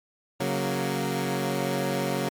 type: chord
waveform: 15% pulse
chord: F# major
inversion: second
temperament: equal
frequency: 138.59 / 185 / 233.1 Hz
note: C#3 / F#3 / A#3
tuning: 0 / 0 / 0 cents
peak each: -23 / -23 / -25 dBFS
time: 0.4-2.29 s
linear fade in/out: 5 ms
effects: MP3 96 kbps